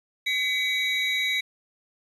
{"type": "tone cluster", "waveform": "triangle", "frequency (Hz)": [2027, 2265, 3845], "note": ["B6", "C#7", "B7"], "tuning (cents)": [45, 37, -47], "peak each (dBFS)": [-27, -25, -26], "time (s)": [0.26, 1.41], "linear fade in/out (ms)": 10, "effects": ["resampled to 32000 Hz", "9-bit"]}